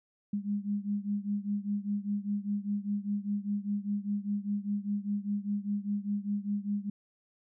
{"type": "beating tone pair", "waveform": "sine", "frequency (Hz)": [202.2, 207.2], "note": ["G#3", "G#3"], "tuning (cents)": [-46, -4], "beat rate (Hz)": 5, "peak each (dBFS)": [-32, -34], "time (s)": [0.33, 6.9], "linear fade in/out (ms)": 5, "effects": []}